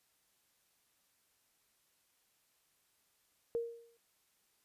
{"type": "tone with exponential decay", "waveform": "sine", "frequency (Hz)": 466.2, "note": "A#4", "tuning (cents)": 0, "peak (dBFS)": -30, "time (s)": [3.55, 3.97], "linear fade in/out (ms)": 0, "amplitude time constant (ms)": 91, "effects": ["white hiss -75 dBFS RMS until 4.64 s", "resampled to 32000 Hz"]}